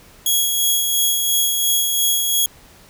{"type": "tone with tremolo", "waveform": "10% pulse", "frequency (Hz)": 3322, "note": "G#7", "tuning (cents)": 0, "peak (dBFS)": -6, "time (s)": [0.26, 2.46], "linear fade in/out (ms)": 2, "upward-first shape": "sine", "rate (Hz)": 2.9, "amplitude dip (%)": 35, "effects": ["pink hiss -47 dBFS RMS until 2.89 s"]}